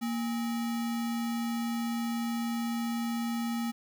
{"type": "tone with sample-and-hold", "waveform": "sine", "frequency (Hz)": 233.1, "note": "A#3", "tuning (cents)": 0, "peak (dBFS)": -29, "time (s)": [0.01, 3.72], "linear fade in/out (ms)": 20, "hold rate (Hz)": 1050, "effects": []}